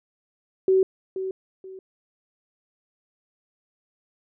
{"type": "tone with echo", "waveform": "sine", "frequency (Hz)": 379, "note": "F#4", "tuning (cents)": 42, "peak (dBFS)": -15, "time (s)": [0.68, 0.83], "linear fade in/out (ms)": 2, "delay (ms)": 480, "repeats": 2, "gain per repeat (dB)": -11, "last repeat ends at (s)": 1.79, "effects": []}